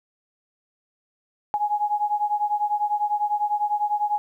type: beating tone pair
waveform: sine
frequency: 830.6 / 840.6 Hz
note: G#5 / G#5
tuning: 0 / +21 cents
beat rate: 10 Hz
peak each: -23 / -25 dBFS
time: 1.54-4.18 s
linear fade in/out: 0 ms
effects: 10-bit